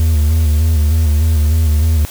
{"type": "tone with vibrato", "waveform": "triangle", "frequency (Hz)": 77.78, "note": "D#2", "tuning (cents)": 0, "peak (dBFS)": -7, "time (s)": [0, 2.05], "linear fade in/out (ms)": 0, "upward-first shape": "square", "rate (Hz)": 3.3, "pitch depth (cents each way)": 58, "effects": ["white hiss -32 dBFS RMS until 2.1 s"]}